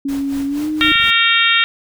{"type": "tone with pitch glide", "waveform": "sine", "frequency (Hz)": [277.2, 307.6], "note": ["C#4", "D#4"], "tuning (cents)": [0, -20], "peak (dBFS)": -17, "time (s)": [0.05, 0.92], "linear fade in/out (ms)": 5, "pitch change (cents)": 180, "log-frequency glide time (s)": [0.47, 0.68]}
{"type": "noise with tremolo", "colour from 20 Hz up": "pink", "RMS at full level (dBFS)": -33, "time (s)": [0.08, 1.11], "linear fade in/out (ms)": 10, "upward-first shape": "sine", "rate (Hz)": 4.2, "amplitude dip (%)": 75}
{"type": "harmonic tone", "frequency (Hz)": 460, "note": "A#4", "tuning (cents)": -23, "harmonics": [3, 4, 5, 6, 7, 8], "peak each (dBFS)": [-18, -18, -18, -18, -18, -18], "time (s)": [0.81, 1.64], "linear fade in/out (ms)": 0}
{"type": "clicks", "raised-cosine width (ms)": 5, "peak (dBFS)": -23, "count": 8, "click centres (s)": [0.812, 0.848, 0.883, 0.921, 0.956, 1, 1.041, 1.092]}
{"effects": []}